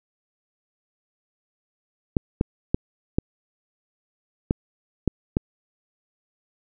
clicks, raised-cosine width 3 ms, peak -6 dBFS, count 7, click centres 2.168 / 2.411 / 2.745 / 3.185 / 4.509 / 5.077 / 5.369 s, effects none

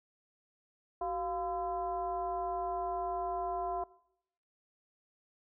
sine tone with frequency modulation, 699 Hz, F5, 1 cent sharp, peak -32 dBFS, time 1.01-3.84 s, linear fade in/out 5 ms, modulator 321 Hz, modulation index 0.93, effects noise-tail reverb RT60 0.8 s tail -22 dB re dry

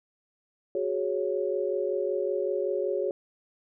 sine chord, F# suspended second, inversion none, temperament equal, 370 / 415.3 / 554.4 Hz, F#4 / G#4 / C#5, 0 / 0 / 0 cents, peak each -30 dBFS, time 0.75-3.11 s, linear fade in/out 2 ms, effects none

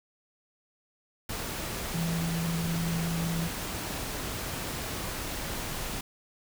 sine tone in noise, 166.9 Hz, E3, 22 cents sharp, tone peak -28 dBFS, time 1.94-3.48 s, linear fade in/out 5 ms, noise pink, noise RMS -35 dBFS, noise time 1.29-6.01 s, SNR +4 dB, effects none

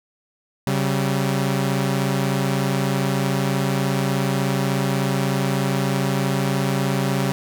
sawtooth tone pair together, 135.98 / 192.3 Hz, C#3 / G3, -33 / -33 cents, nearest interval tritone, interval 600 cents, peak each -17 / -19 dBFS, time 0.67-7.32 s, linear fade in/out 0 ms, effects none

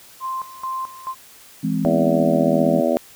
sine tone with tremolo, 1046.5 Hz, C6, in tune, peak -23 dBFS, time 0.2-1.15 s, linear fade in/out 50 ms, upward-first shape square, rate 2.3 Hz, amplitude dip 80%
sine chord, E augmented, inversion none, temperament equal with one note detuned, 165.29 / 207.7 / 261.6 Hz, E3 / G#3 / B#3, +5 / 0 / 0 cents, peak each -23 dBFS, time 1.63-2.81 s, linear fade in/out 10 ms
harmonic tone, 82.2 Hz, E2, 4 cents flat, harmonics 3 / 4 / 5 / 6 / 7 / 8 / 9, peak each -22 / -24 / -27 / -30 / -20 / -23 / -31 dBFS, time 1.85-2.97 s, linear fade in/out 0 ms
effects white hiss -46 dBFS RMS until 3.15 s

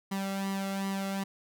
sawtooth tone with flanger, 195.1 Hz, G3, 8 cents flat, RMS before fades -33 dBFS, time 0.11-1.24 s, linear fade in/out 10 ms, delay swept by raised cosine 0.99 to 1.49 ms, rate 2.6 Hz, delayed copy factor +0.7, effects none

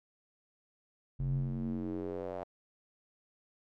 square tone with band-pass filter sweep, 45.18 Hz, F#1, 40 cents flat, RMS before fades -36 dBFS, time 1.19-2.44 s, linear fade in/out 10 ms, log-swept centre 110 to 680 Hz, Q 3.5, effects none

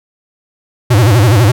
square tone with vibrato, 111 Hz, A2, 16 cents sharp, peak -6 dBFS, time 0.9-1.52 s, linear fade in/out 10 ms, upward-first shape sine, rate 12 Hz, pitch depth 230 cents each way, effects none

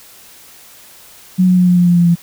sine tone with pitch steps, 184 / 182.1 / 180.21 / 178.35 / 176.5 / 174.68 / 172.87 / 171.08 Hz, F#3 / F#3 / F#3 / F3 / F3 / F3 / F3 / F3, -9 / -27 / -45 / +37 / +19 / +1 / -17 / -35 cents, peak -7 dBFS, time 1.38-2.156 s, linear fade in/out 20 ms, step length 97 ms, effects white hiss -41 dBFS RMS until 2.22 s

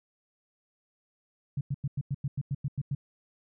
sine tone bursts, 139.2 Hz, C#3, 8 cents sharp, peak -27 dBFS, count 11, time 1.57-2.95 s, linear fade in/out 5 ms, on 40 ms, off 94 ms, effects none

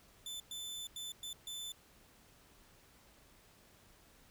sawtooth tone bursts at uneven times, 3520 Hz, A7, in tune, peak -39 dBFS, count 5, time 0.26-0.4 / 0.51-0.87 / 0.96-1.12 / 1.23-1.33 / 1.47-1.72 s, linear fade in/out 2 ms, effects pink hiss -64 dBFS RMS until 4.3 s

